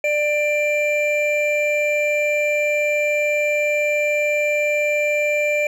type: tone pair together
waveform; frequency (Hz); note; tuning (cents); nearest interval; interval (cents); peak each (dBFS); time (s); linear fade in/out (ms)
triangle; 593 / 2366; D5 / D7; +17 / +12; 2 octaves; 2395; -17 / -19; 0.04-5.67; 2
effects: none